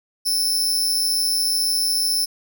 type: tone with amplitude modulation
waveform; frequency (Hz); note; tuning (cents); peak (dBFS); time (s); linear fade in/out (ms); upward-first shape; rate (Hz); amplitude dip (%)
sawtooth; 5274; E8; 0; -12; 0.25-2.26; 20; sine; 186; 80
effects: none